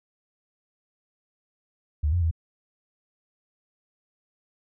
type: tone with pitch steps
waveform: sine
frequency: 74.8 / 87.6 / 81.9 Hz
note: D2 / F2 / E2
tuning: +32 / +6 / -11 cents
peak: -20 dBFS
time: 2.03-2.312 s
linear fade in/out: 10 ms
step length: 94 ms
effects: none